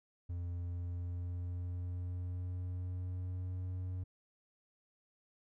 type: tone with pitch glide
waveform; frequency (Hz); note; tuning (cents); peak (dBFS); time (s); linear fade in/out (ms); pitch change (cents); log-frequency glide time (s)
triangle; 87.31 to 91.54; F2 to F#2; 0 to -18; -35; 0.29-4.04; 10; +82; 0.53-3.64
effects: none